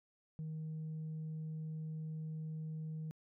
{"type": "tone", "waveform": "sine", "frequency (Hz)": 157.1, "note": "D#3", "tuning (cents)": 17, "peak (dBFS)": -38, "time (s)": [0.39, 3.11], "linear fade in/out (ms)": 0, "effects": ["tanh soft clip ceiling -38 dBFS"]}